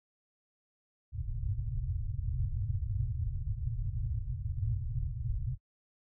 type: low-pass noise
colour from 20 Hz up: white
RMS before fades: -34 dBFS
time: 1.12-5.58 s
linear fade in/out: 50 ms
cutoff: 130 Hz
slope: 96 dB/octave
effects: noise-tail reverb RT60 0.1 s tail -26 dB re dry